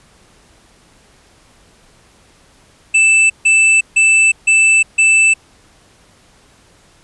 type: tone bursts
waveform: square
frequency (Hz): 2643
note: E7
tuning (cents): +4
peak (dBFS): -8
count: 5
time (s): 2.94-5.34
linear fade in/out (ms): 10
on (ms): 360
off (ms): 150
effects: pink hiss -49 dBFS RMS until 7.03 s + resampled to 24000 Hz